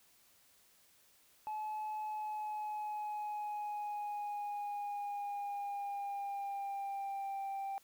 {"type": "tone with pitch glide", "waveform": "sine", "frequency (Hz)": [857, 785.9], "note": ["A5", "G5"], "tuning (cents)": [-46, 4], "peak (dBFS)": -35, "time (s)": [1.47, 7.78], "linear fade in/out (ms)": 0, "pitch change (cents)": -150, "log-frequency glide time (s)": [1.98, 7.46], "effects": ["tanh soft clip ceiling -36 dBFS", "white hiss -67 dBFS RMS until 7.83 s"]}